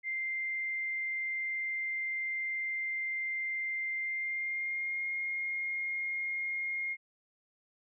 sine tone with pitch glide, 2093 to 2136 Hz, C7 to C7, 0 to +35 cents, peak -32 dBFS, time 0.03-6.97 s, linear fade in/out 50 ms, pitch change +35 cents, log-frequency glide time 3.97-5.07 s, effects none

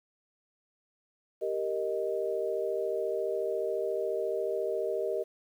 sine chord, Eb major, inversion first, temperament equal, 392 / 466.2 / 622.3 Hz, G4 / Bb4 / Eb5, 0 / 0 / 0 cents, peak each -33 dBFS, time 1.41-5.24 s, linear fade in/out 20 ms, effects 10-bit

